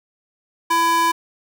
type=tone with high-pass filter; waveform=square; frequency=333.6 Hz; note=E4; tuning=21 cents sharp; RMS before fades=-17 dBFS; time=0.7-1.12 s; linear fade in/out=10 ms; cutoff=800 Hz; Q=5.7; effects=none